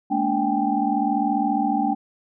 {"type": "tone cluster", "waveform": "sine", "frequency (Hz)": [214.8, 235.4, 289.7, 778, 818], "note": ["A3", "A#3", "D4", "G5", "G#5"], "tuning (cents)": [-41, 17, -24, -13, -26], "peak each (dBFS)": [-26, -29, -24, -23, -28], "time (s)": [0.1, 1.95], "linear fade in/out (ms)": 20, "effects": []}